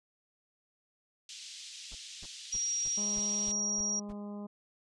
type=band-pass noise; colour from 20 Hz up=pink; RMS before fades=-47 dBFS; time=1.29-3.52 s; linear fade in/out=2 ms; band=3100 to 7100 Hz; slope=24 dB/octave
type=noise bursts; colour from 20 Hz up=brown; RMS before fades=-47 dBFS; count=8; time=1.91-4.128 s; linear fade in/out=10 ms; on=41 ms; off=270 ms
type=tone; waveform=sine; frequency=5690 Hz; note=F8; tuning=31 cents sharp; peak=-30 dBFS; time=2.52-4 s; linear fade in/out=10 ms
type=harmonic tone; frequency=205.3 Hz; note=G#3; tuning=20 cents flat; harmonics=1 / 2 / 3 / 4 / 5 / 6; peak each=-39 / -49 / -50 / -55 / -55 / -62 dBFS; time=2.97-4.47 s; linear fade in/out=10 ms
effects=resampled to 24000 Hz